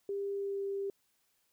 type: tone with pitch glide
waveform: sine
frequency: 398.9 to 395.5 Hz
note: G4 to G4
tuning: +30 to +15 cents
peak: -33 dBFS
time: 0.09-0.9 s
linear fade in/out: 2 ms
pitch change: -15 cents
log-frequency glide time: 0.32-0.62 s
effects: white hiss -75 dBFS RMS until 1.52 s